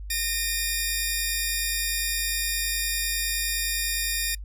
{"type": "tone pair together", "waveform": "10% pulse", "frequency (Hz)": [1839.2, 2429], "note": ["A#6", "D#7"], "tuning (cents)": [-24, -42], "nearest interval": "perfect fourth", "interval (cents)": 482, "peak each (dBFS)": -19, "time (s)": [0.1, 4.35], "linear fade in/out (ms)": 5, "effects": ["noise-tail reverb RT60 0.1 s tail -25 dB re dry", "added 50 Hz sine -34 dBFS peak until 4.44 s"]}